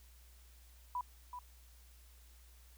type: tone with echo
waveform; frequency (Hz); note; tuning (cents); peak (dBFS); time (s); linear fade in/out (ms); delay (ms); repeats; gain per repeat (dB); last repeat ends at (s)
sine; 987.8; B5; 0; -35; 0.95-1.01; 2; 380; 1; -8; 1.39
effects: added 60 Hz sine -58 dBFS peak until 2.77 s + white hiss -66 dBFS RMS until 2.77 s